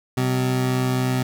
25% pulse tone pair together, 127.6 / 191.18 Hz, C3 / G3, -43 / -43 cents, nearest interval perfect fifth, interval 700 cents, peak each -16 / -27 dBFS, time 0.17-1.23 s, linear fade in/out 5 ms, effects none

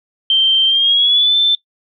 sine tone with pitch glide, 3136 to 3540 Hz, G7 to A7, 0 to +10 cents, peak -9 dBFS, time 0.3-1.55 s, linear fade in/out 2 ms, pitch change +210 cents, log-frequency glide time 0.66-1.36 s, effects noise-tail reverb RT60 0.1 s tail -20 dB re dry

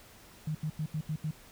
sine tone bursts at uneven times, 154.6 Hz, D#3, 11 cents flat, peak -30 dBFS, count 6, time 0.47-0.55 / 0.63-0.7 / 0.79-0.86 / 0.94-1.01 / 1.09-1.16 / 1.24-1.31 s, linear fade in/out 5 ms, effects pink hiss -55 dBFS RMS until 1.51 s

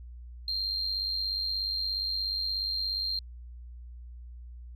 sine tone with amplitude modulation, 4186 Hz, C8, in tune, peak -25 dBFS, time 0.48-3.19 s, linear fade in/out 2 ms, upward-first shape sine, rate 96.9 Hz, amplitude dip 60%, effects tanh soft clip ceiling -23 dBFS + added 60 Hz sine -42 dBFS peak until 4.75 s

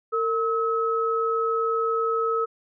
sine tone pair together, 455.2 / 1287.5 Hz, A#4 / E6, -41 / -41 cents, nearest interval octave + tritone, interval 1800 cents, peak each -24 dBFS, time 0.12-2.46 s, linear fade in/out 20 ms, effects none

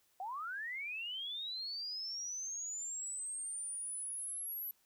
sine linear sweep, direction up, 719 to 11840 Hz, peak -39 dBFS, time 0.2-4.71 s, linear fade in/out 2 ms, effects white hiss -73 dBFS RMS until 4.85 s

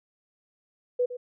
sine tone with echo, 493.8 Hz, B4, in tune, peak -21 dBFS, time 0.99-1.06 s, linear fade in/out 10 ms, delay 110 ms, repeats 1, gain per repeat -12 dB, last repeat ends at 1.17 s, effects none

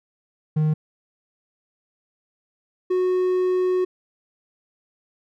triangle tone pair in turn, 154.3 / 367 Hz, D#3 / F#4, -14 / -14 cents, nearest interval octave + minor third, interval 1500 cents, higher second, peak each -15 / -16 dBFS, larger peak first, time 0.56-0.74 / 2.9-3.85 s, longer second, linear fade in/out 10 ms, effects none

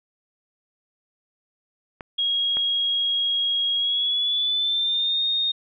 clicks, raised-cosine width 0.5 ms, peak -19 dBFS, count 2, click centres 2.008 / 2.57 s
sine tone with pitch glide, 3288 to 3691 Hz, G#7 to A#7, -18 to -18 cents, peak -20 dBFS, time 2.18-5.52 s, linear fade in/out 10 ms, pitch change +200 cents, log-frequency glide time 3.75-5.23 s
effects none

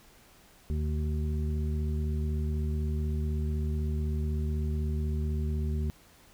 harmonic tone, 76 Hz, D#2, 40 cents flat, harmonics 1 / 2 / 3 / 5, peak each -28 / -36 / -38 / -43 dBFS, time 0.7-5.9 s, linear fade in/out 0 ms, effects pink hiss -58 dBFS RMS until 6.33 s

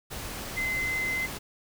sine tone in noise, 2058 Hz, C7, 29 cents flat, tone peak -27 dBFS, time 0.56-1.27 s, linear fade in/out 20 ms, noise pink, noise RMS -37 dBFS, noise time 0.1-1.39 s, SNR +7 dB, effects none

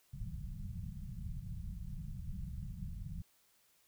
pink low-pass noise, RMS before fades -43 dBFS, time 0.13-3.22 s, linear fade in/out 10 ms, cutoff 200 Hz, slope 96 dB/octave, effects white hiss -71 dBFS RMS until 3.87 s

